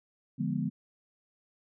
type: chord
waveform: sine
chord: D diminished seventh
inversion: none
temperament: equal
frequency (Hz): 146.83 / 174.61 / 207.7 / 246.9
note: D3 / F3 / Ab3 / Cb4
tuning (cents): 0 / 0 / 0 / 0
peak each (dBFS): -34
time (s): 0.38-0.7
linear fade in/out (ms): 20
effects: none